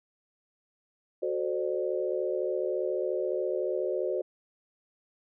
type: chord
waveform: sine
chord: D dominant seventh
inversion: first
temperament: equal with one note detuned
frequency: 370 / 440 / 523.3 / 597.6 Hz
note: F#4 / A4 / C5 / D5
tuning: 0 / 0 / 0 / +30 cents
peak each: -31 / -36 / -32 / -34 dBFS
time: 1.22-4.22 s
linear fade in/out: 10 ms
effects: none